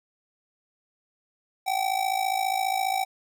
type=tone with amplitude modulation; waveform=square; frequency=767 Hz; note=G5; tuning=38 cents flat; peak=-21 dBFS; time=1.66-3.05 s; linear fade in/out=20 ms; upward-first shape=sine; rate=54.8 Hz; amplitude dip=80%; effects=none